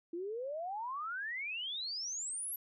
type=exponential sweep; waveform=sine; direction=up; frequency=329.6 to 11890 Hz; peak=-37 dBFS; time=0.13-2.56 s; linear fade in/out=5 ms; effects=none